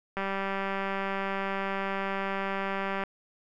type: click train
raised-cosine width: 0.5 ms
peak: -17 dBFS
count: 560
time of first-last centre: 0.17-3.037 s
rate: 195 Hz
effects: none

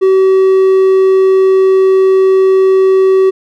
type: tone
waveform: triangle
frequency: 380.8 Hz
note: F#4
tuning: 50 cents sharp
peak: -3 dBFS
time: 0.01-3.31 s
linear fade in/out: 20 ms
effects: none

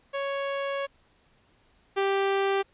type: tone pair in turn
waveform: sawtooth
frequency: 555 / 392.4 Hz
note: C#5 / G4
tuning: +2 / +2 cents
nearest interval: tritone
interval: 600 cents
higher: first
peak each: -24 / -19 dBFS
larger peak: second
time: 0.13-0.87 / 1.96-2.63 s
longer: first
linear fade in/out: 20 ms
effects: pink hiss -64 dBFS RMS until 2.73 s + resampled to 8000 Hz

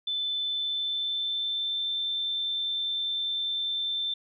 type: tone with pitch glide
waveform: sine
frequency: 3520 to 3555 Hz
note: A7 to A7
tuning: 0 to +17 cents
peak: -27 dBFS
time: 0.07-4.14 s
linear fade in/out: 5 ms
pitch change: +17 cents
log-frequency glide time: 0.44-1.85 s
effects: none

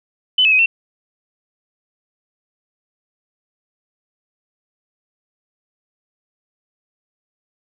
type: tone with pitch steps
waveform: sine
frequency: 3019 / 2594 / 2521 / 2702 Hz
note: F#7 / E7 / D#7 / E7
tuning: +34 / -28 / +22 / +42 cents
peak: -10 dBFS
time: 0.38-0.66 s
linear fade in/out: 5 ms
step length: 70 ms
effects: none

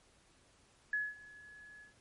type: tone with ADSR envelope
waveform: sine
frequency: 1696 Hz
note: G#6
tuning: 36 cents sharp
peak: -30 dBFS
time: 0.93-1.94 s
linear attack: 3 ms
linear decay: 210 ms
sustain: -22 dB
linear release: 130 ms
effects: pink hiss -67 dBFS RMS until 2 s + MP3 48 kbps

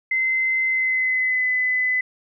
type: tone with pitch glide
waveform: sine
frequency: 2062 to 2011 Hz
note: C7 to B6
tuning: -26 to +31 cents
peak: -18 dBFS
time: 0.11-2.01 s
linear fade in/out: 5 ms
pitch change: -43 cents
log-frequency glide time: 0.67-1.49 s
effects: none

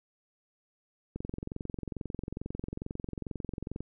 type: click train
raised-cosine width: 3 ms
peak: -23 dBFS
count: 60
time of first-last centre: 1.16-3.806 s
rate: 22.3 Hz
effects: none

